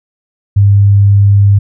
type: tone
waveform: sine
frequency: 100.5 Hz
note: G2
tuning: 44 cents sharp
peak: -3 dBFS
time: 0.56-1.59 s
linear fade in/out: 10 ms
effects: none

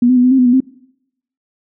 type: tone with pitch steps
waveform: sine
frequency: 242.1 / 254.1 / 246.8 / 252.7 / 265.7 / 250.4 / 243.7 / 261.9 Hz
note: B3 / B3 / B3 / B3 / C4 / B3 / B3 / C4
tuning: -34 / +49 / -1 / +40 / +27 / +24 / -23 / +2 cents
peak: -7 dBFS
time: 0.02-0.604 s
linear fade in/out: 5 ms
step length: 73 ms
effects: noise-tail reverb RT60 0.8 s tail -23 dB re dry

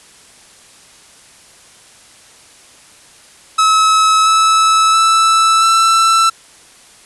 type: tone with pitch steps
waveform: 45% pulse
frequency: 1291 / 1304.5 / 1318.1 / 1331.9 Hz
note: E6 / E6 / E6 / E6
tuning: -37 / -18 / -1 / +17 cents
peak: -8 dBFS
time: 3.58-6.3 s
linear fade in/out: 10 ms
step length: 680 ms
effects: white hiss -43 dBFS RMS until 7.05 s + resampled to 24000 Hz

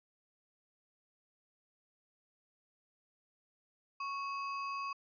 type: tone with sample-and-hold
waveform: sine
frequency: 1108.7 Hz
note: C#6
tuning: in tune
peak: -36 dBFS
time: 4-4.93 s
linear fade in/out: 5 ms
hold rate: 3675 Hz
effects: resampled to 11025 Hz

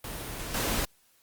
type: noise with level steps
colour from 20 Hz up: pink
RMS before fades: -37 / -29 dBFS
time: 0.04-0.85 s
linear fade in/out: 2 ms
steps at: 0.54 s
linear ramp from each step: 5 ms
effects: white hiss -65 dBFS RMS until 1.22 s + Opus 32 kbps

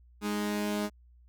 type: tone pair together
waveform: sawtooth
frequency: 207.6 / 311.1 Hz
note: G#3 / D#4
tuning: 0 / 0 cents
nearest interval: perfect fifth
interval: 700 cents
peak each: -26 / -33 dBFS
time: 0.21-0.9 s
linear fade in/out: 50 ms
effects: added 60 Hz sine -55 dBFS peak until 1.28 s

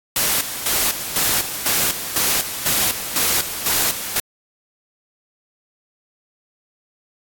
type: noise with tremolo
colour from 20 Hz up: white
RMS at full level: -18 dBFS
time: 0.16-4.2 s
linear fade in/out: 2 ms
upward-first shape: square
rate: 2 Hz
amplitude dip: 65%
effects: AAC 64 kbps

